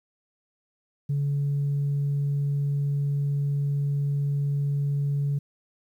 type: tone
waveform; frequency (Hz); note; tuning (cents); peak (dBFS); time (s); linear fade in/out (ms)
sine; 142.2; C#3; +45; -21; 1.09-5.39; 10
effects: tanh soft clip ceiling -20 dBFS + 10-bit